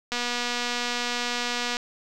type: click train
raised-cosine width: 0.2 ms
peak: -11 dBFS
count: 400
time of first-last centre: 0.12-1.769 s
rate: 242 Hz
effects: none